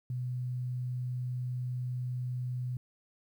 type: tone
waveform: sine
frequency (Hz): 125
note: B2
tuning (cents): +21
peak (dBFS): -32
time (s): 0.1-2.77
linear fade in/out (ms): 2
effects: 11-bit